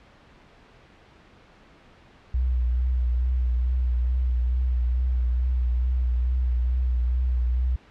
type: tone with vibrato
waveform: sine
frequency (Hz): 61.74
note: B1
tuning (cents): 0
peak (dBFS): -20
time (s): 2.34-7.76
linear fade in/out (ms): 5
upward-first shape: triangle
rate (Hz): 2.3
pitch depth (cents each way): 45
effects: pink hiss -53 dBFS RMS until 7.9 s + low-pass 3000 Hz 12 dB/octave